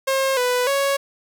sawtooth tone with pitch steps, 536 / 496 / 555 Hz, C5 / B4 / C#5, +42 / +7 / +2 cents, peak -14 dBFS, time 0.07-0.97 s, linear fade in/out 10 ms, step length 300 ms, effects none

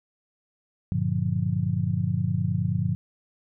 sine chord, G minor seventh, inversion none, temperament just, 98 / 117.6 / 147 / 176.4 Hz, G2 / Bb2 / D3 / F3, 0 / +16 / +2 / +18 cents, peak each -28 dBFS, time 0.92-2.95 s, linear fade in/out 0 ms, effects none

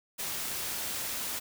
white noise, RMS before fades -35 dBFS, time 0.18-1.4 s, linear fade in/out 20 ms, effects none

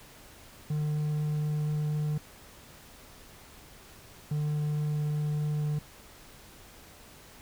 triangle tone pair in turn, 150.7 / 149.75 Hz, D3 / D3, +45 / +34 cents, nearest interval unison, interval 11 cents, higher first, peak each -25 dBFS, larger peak neither, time 0.7-2.18 / 4.31-5.79 s, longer neither, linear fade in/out 5 ms, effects pink hiss -52 dBFS RMS until 7.41 s

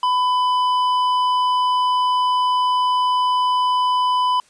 triangle tone with hard clipping, 1000 Hz, B5, 21 cents sharp, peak -17 dBFS, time 0.03-4.4 s, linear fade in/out 2 ms, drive 11 dB, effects white hiss -55 dBFS RMS until 4.49 s + resampled to 22050 Hz

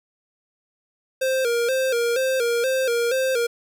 square tone with vibrato, 496.9 Hz, B4, 11 cents sharp, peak -20 dBFS, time 1.21-3.47 s, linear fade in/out 10 ms, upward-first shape square, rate 2.1 Hz, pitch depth 93 cents each way, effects none

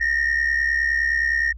sine tone pair together, 1814 / 1883.7 Hz, A#6 / A#6, -48 / +18 cents, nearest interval minor second, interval 66 cents, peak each -19 dBFS, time 0-1.53 s, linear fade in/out 20 ms, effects tanh soft clip ceiling -15 dBFS + added 57 Hz sine -34 dBFS peak until 1.57 s

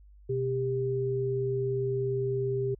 sine tone pair together, 126.51 / 396.8 Hz, B2 / G4, +42 / +21 cents, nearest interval octave + minor sixth, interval 1979 cents, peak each -31 / -28 dBFS, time 0.29-2.75 s, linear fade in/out 10 ms, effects added 50 Hz sine -51 dBFS peak until 2.79 s

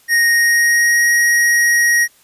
square tone with pitch glide, 1864.7 to 1888.5 Hz, A#6 to A#6, 0 to +22 cents, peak -11 dBFS, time 0.08-2.08 s, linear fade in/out 50 ms, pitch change +22 cents, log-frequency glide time 0.3-1.11 s, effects white hiss -51 dBFS RMS until 2.23 s + resampled to 32000 Hz

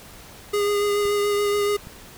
square tone with vibrato, 410 Hz, G#4, 22 cents flat, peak -20 dBFS, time 0.53-1.77 s, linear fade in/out 10 ms, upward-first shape triangle, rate 7 Hz, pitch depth 18 cents each way
clicks, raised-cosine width 5 ms, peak -27 dBFS, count 2, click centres 1.054 / 1.871 s
effects pink hiss -44 dBFS RMS until 2.17 s

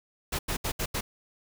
pink noise bursts at uneven times, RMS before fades -30 dBFS, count 5, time 0.32-0.39 / 0.48-0.57 / 0.64-0.72 / 0.79-0.86 / 0.94-1.01 s, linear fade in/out 10 ms, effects none

